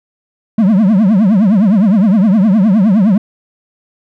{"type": "tone with vibrato", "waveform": "triangle", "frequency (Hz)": 203.7, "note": "G#3", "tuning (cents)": -33, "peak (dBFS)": -4, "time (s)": [0.58, 3.18], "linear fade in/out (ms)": 5, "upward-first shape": "triangle", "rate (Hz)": 9.7, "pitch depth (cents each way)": 260, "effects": []}